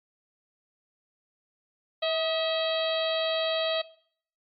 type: harmonic tone with a mistuned harmonic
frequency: 646 Hz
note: E5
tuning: 35 cents flat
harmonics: 1 / 2 / 3 / 4 / 5 / 6 / 7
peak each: -26 / -37 / -39 / -37 / -33 / -33 / -42 dBFS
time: 2.02-3.82 s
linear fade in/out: 10 ms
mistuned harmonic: 2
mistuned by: -47 cents
effects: noise-tail reverb RT60 0.6 s tail -20 dB re dry + MP3 64 kbps